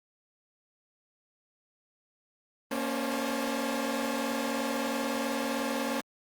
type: tone cluster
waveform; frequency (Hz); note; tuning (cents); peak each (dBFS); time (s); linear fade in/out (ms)
sawtooth; 233.9 / 276.9 / 534 / 590 / 860; A#3 / C#4 / C5 / D5 / A5; +6 / -2 / +35 / +8 / -40; -30 / -30 / -32 / -38 / -36; 2.71-6.01; 5
effects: Opus 24 kbps